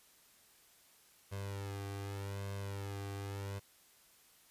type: tone with flanger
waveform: sawtooth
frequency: 99.3 Hz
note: G2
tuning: 23 cents sharp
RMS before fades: -42 dBFS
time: 1.31-3.6 s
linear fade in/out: 20 ms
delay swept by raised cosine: 1.9 to 2.55 ms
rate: 0.84 Hz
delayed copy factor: +0.9
effects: white hiss -65 dBFS RMS until 4.5 s + resampled to 32000 Hz